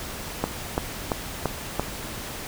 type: click train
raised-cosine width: 1 ms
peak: -8 dBFS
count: 5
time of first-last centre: 0.44-1.796 s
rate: 2.95 Hz
effects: pink hiss -35 dBFS RMS until 2.47 s